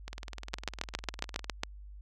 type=two click trains; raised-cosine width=0.2 ms; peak=-23 / -13 dBFS; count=28 / 9; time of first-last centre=0.08-1.444 / 0.54-1.634 s; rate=19.8 / 7.31 Hz; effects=added 50 Hz sine -45 dBFS peak until 2.01 s